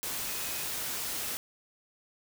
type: tone in noise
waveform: sine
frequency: 2515 Hz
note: D#7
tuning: 18 cents sharp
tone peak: -46 dBFS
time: 0.26-0.63 s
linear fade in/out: 0 ms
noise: white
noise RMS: -35 dBFS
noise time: 0.03-1.37 s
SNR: -14 dB
effects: none